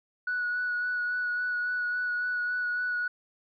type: tone with vibrato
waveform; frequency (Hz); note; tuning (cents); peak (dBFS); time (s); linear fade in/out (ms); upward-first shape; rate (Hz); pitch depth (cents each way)
sine; 1469; F#6; -13; -26; 0.27-3.08; 5; sine; 3.6; 16
effects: tanh soft clip ceiling -23 dBFS